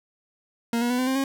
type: tone with pitch steps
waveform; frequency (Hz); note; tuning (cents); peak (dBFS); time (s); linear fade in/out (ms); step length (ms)
40% pulse; 233.1 / 240.3 / 247.8 / 255.5 / 263.5 / 271.7; A#3 / B3 / B3 / C4 / C4 / C#4; 0 / -47 / +6 / -41 / +12 / -35; -21; 0.73-1.24; 2; 85
effects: none